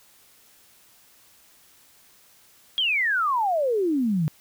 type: exponential sweep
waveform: sine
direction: down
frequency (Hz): 3314 to 146.83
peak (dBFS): -20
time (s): 2.78-4.28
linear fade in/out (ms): 0
effects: white hiss -56 dBFS RMS until 4.4 s